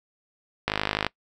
click train, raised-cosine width 0.3 ms, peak -7 dBFS, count 21, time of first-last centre 0.68-1.066 s, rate 51.8 Hz, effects noise-tail reverb RT60 0.1 s tail -23 dB re dry

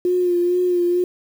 sine tone with vibrato, 355.5 Hz, F4, 31 cents sharp, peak -15 dBFS, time 0.05-1.04 s, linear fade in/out 2 ms, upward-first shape sine, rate 2.2 Hz, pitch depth 31 cents each way, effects 7-bit

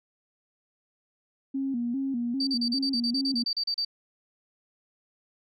sine tone with vibrato, 254 Hz, B3, 49 cents sharp, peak -26 dBFS, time 1.54-3.44 s, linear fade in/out 10 ms, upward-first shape square, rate 2.5 Hz, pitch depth 110 cents each way
sine tone bursts, 4630 Hz, D8, 25 cents flat, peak -25 dBFS, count 14, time 2.4-3.849 s, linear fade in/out 5 ms, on 71 ms, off 35 ms
effects tanh soft clip ceiling -17 dBFS

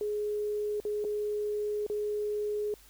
sine tone with dropouts, 418.6 Hz, G#4, 14 cents sharp, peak -29 dBFS, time 0.01-2.74 s, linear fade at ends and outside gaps 1 ms, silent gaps 0.801-0.851 / 1.042-1.048 / 1.865-1.899 s, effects added 50 Hz sine -59 dBFS peak until 2.89 s + white hiss -58 dBFS RMS until 2.89 s

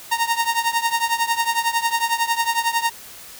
sawtooth tone with tremolo, 926 Hz, A#5, 12 cents flat, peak -11 dBFS, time 0.11-2.9 s, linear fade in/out 10 ms, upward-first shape triangle, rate 11 Hz, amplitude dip 90%, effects white hiss -40 dBFS RMS until 3.39 s

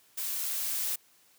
blue noise with level ramp, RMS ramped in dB -34 to -31 dBFS, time 0.17-0.96 s, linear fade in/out 10 ms, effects white hiss -63 dBFS RMS until 1.38 s + high-pass 100 Hz 12 dB/octave

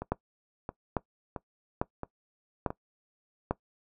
two click trains, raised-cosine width 1 ms, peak -21 / -13 dBFS, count 5 / 5, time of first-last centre 0.02-2.705 / 0.12-3.51 s, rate 1.49 / 1.18 Hz, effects noise-tail reverb RT60 0.1 s tail -20 dB re dry

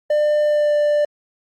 triangle tone with pitch glide, 598 to 591.5 Hz, D5 to D5, +31 to +12 cents, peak -12 dBFS, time 0.1-1.05 s, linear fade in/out 5 ms, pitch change -19 cents, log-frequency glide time 0.42-0.75 s, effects Opus 32 kbps

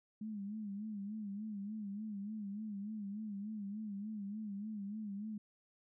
sine tone with vibrato, 207.7 Hz, G#3, in tune, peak -40 dBFS, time 0.21-5.38 s, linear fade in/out 5 ms, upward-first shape sine, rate 3.4 Hz, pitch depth 92 cents each way, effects none

